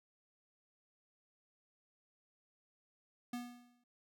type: tone with exponential decay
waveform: square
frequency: 243.1 Hz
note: B3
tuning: 27 cents flat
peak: -38 dBFS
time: 3.33-3.84 s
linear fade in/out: 5 ms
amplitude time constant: 110 ms
effects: none